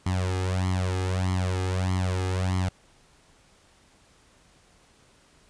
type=tone with flanger; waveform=sawtooth; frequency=92.5 Hz; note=F#2; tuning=in tune; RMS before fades=-26 dBFS; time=0.06-2.69 s; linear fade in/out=5 ms; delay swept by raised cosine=0.95 to 2.45 ms; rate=1.6 Hz; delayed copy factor=+0.85; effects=pink hiss -59 dBFS RMS until 5.49 s + resampled to 22050 Hz